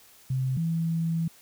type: tone pair in turn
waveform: sine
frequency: 130.81 / 164.81 Hz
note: C3 / E3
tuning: 0 / 0 cents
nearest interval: major third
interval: 400 cents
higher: second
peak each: -24 dBFS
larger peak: neither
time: 0.3-0.57 / 0.57-1.28 s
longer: second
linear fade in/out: 5 ms
effects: white hiss -55 dBFS RMS until 1.41 s